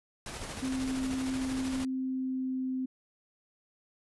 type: noise with tremolo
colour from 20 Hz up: pink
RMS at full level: -39 dBFS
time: 0.26-1.85 s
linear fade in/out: 2 ms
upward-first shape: square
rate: 13 Hz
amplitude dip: 30%
type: tone with pitch glide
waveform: sine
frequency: 261.6 to 259 Hz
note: C4 to C4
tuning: 0 to -17 cents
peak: -30 dBFS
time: 0.62-2.86 s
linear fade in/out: 10 ms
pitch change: -17 cents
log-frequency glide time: 1.71-2.74 s
effects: resampled to 24000 Hz